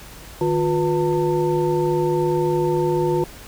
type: tone cluster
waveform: sine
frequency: 153.1 / 356.4 / 490.3 / 897 Hz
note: D#3 / F4 / B4 / A5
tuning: -28 / +35 / -13 / +33 cents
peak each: -24 / -19 / -25 / -26 dBFS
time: 0.41-3.24 s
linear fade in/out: 2 ms
effects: added 50 Hz sine -45 dBFS peak until 3.47 s + pink hiss -41 dBFS RMS until 3.47 s